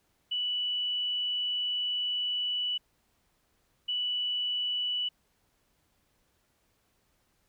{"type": "tone pair in turn", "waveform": "sine", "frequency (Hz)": [2960, 2960], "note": ["F#7", "F#7"], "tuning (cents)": [0, 0], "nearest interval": "unison", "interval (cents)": 0, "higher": "neither", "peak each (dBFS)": -28, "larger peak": "neither", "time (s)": [[0.31, 2.78], [3.88, 5.09]], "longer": "first", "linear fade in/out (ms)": 10, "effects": ["pink hiss -72 dBFS RMS until 7.48 s"]}